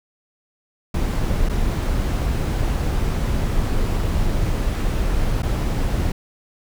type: noise with dropouts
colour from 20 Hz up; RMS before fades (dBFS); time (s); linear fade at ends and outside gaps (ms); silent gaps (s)
brown; -20; 0.94-6.12; 5; 1.489-1.495 / 5.422-5.43
effects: none